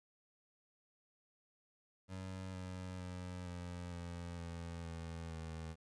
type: tone with pitch steps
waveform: 25% pulse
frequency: 93.9 / 91.97 / 90.07 / 88.22 / 86.41 / 84.63 / 82.89 / 81.18 Hz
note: F#2 / F#2 / F#2 / F2 / F2 / E2 / E2 / E2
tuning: +26 / -10 / -46 / +18 / -18 / +46 / +10 / -26 cents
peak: -40 dBFS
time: 2.08-5.76 s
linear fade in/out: 50 ms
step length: 460 ms
effects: resampled to 22050 Hz + 12-bit